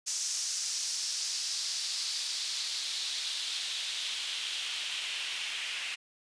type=noise with band-pass filter sweep; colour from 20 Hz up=white; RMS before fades=-35 dBFS; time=0.06-5.96 s; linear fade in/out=20 ms; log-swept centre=6100 to 2600 Hz; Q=2.5; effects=resampled to 22050 Hz